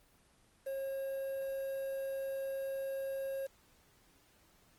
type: tone with quantisation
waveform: triangle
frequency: 541 Hz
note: C#5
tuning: 42 cents flat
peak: -34 dBFS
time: 0.66-3.47 s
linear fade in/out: 10 ms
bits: 9
effects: pink hiss -67 dBFS RMS until 4.78 s + Opus 24 kbps